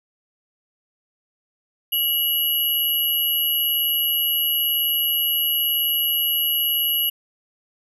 sine tone pair together, 2922 / 11621 Hz, F#7 / F#9, -22 / -32 cents, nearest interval 2 octaves, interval 2390 cents, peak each -21 dBFS, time 1.92-7.1 s, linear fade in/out 10 ms, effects none

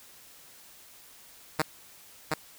5% pulse tone with echo, 155.56 Hz, D#3, in tune, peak -12 dBFS, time 1.59-1.62 s, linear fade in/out 2 ms, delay 720 ms, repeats 1, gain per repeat -3 dB, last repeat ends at 2.34 s, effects white hiss -53 dBFS RMS until 2.58 s

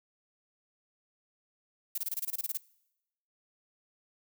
violet noise bursts, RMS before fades -33 dBFS, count 12, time 1.95-2.574 s, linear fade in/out 5 ms, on 30 ms, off 24 ms, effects noise-tail reverb RT60 0.9 s tail -23 dB re dry

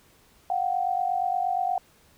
sine tone pair together, 716.5 / 765 Hz, F5 / G5, +44 / -42 cents, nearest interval minor second, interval 114 cents, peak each -26 dBFS, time 0.5-1.78 s, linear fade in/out 2 ms, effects pink hiss -59 dBFS RMS until 2.17 s

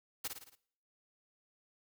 white noise with echo, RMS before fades -37 dBFS, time 0.24-0.28 s, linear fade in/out 10 ms, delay 55 ms, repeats 5, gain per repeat -5 dB, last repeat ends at 0.555 s, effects noise-tail reverb RT60 0.6 s tail -20 dB re dry

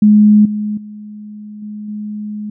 sine tone with level steps, 210.2 Hz, G#3, 21 cents sharp, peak -4 / -16 / -28 / -24 / -21 dBFS, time 0.02-2.5 s, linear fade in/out 5 ms, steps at 0.45 / 0.77 / 1.62 / 1.88 s, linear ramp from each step 5 ms, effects none

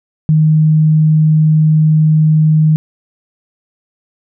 sine tone, 155.56 Hz, D#3, in tune, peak -6 dBFS, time 0.29-2.76 s, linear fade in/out 0 ms, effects none

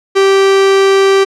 45% pulse tone, 389.8 Hz, G4, 10 cents flat, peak -6 dBFS, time 0.15-1.25 s, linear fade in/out 20 ms, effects low-pass 6000 Hz 12 dB/octave

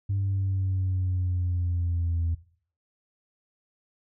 sine linear sweep, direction down, 99.1 to 82.8 Hz, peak -22 dBFS, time 0.09-2.35 s, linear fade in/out 10 ms, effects noise-tail reverb RT60 0.5 s tail -19 dB re dry + tanh soft clip ceiling -21 dBFS

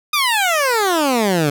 15% pulse exponential sweep, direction down, 1244.5 to 140 Hz, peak -8 dBFS, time 0.13-1.5 s, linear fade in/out 5 ms, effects none

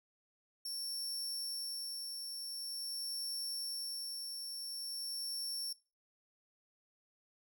sawtooth tone with tremolo, 5450 Hz, F8, 43 cents flat, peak -35 dBFS, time 0.65-5.73 s, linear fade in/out 5 ms, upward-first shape sine, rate 0.46 Hz, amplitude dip 35%, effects noise-tail reverb RT60 0.3 s tail -21 dB re dry

